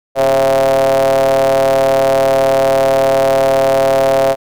square ring-modulated tone, 65.1 Hz, C2, 8 cents flat, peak -7 dBFS, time 0.15-4.36 s, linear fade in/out 50 ms, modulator 605 Hz, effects none

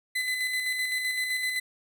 35% pulse tone with tremolo, 2017 Hz, B6, 36 cents sharp, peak -24 dBFS, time 0.15-1.6 s, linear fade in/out 10 ms, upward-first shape square, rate 7.8 Hz, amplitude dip 35%, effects none

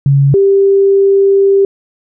sine tone pair in turn, 139.2 / 393.7 Hz, C#3 / G4, +8 / +8 cents, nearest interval octave + tritone, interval 1800 cents, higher second, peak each -5 dBFS, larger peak neither, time 0.06-0.34 / 0.34-1.65 s, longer second, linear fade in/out 2 ms, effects none

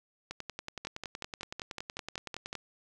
two click trains, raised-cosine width 0.2 ms, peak -21 / -21 dBFS, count 25 / 10, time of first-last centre 0.31-2.553 / 0.85-2.529 s, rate 10.7 / 5.36 Hz, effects none

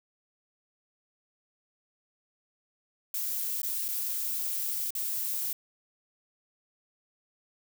violet noise with dropouts, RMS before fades -32 dBFS, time 3.14-5.53 s, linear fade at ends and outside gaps 2 ms, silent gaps 3.618-3.631 / 3.882-3.886 / 4.906-4.951 s, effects none

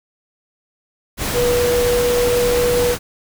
sine tone in noise, 486 Hz, B4, 28 cents flat, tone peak -14 dBFS, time 1.33-2.96 s, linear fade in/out 50 ms, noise pink, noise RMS -22 dBFS, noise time 1.17-2.99 s, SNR +5 dB, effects none

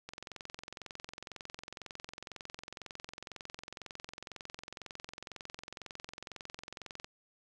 click train, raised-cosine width 0.2 ms, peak -26 dBFS, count 154, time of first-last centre 0.09-7.045 s, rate 22 Hz, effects none

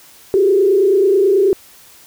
sine tone with frequency modulation, 390.9 Hz, G4, 5 cents flat, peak -9 dBFS, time 0.34-1.53 s, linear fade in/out 0 ms, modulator 29.2 Hz, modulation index 0.94, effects white hiss -44 dBFS RMS until 2.06 s

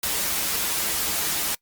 white noise with comb filter, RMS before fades -25 dBFS, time 0.03-1.55 s, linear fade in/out 5 ms, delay 7.9 ms, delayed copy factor -0.7, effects noise-tail reverb RT60 0.1 s tail -24 dB re dry + Opus 48 kbps

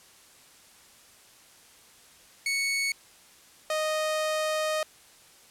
sawtooth tone pair in turn, 2217 / 620.8 Hz, C#7 / D#5, 0 / -4 cents, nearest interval octave + minor seventh, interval 2204 cents, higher first, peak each -22 dBFS, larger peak neither, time 2.46-2.92 / 3.7-4.83 s, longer second, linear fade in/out 2 ms, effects white hiss -55 dBFS RMS until 5.5 s + low-pass 11000 Hz 12 dB/octave

